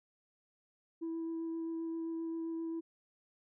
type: tone with vibrato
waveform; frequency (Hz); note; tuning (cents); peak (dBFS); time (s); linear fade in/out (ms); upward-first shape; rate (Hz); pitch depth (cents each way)
sine; 328.7; E4; -5; -34; 1.01-2.81; 20; sine; 7.6; 9
effects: tanh soft clip ceiling -34 dBFS